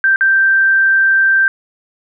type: tone with dropouts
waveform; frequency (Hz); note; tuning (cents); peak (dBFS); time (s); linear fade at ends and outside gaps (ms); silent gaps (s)
sine; 1568; G6; 0; -8; 0.04-1.48; 1; 0.16-0.209
effects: none